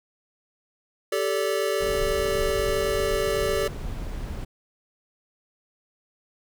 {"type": "chord", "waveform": "square", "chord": "G suspended second", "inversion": "none", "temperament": "equal with one note detuned", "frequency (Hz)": [392, 440, 576.9], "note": ["G4", "A4", "D5"], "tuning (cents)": [0, 0, -31], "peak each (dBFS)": -28, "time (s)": [1.12, 3.68], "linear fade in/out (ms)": 5}
{"type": "noise", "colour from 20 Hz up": "brown", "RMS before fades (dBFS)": -32, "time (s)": [1.8, 4.45], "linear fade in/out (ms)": 10}
{"effects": []}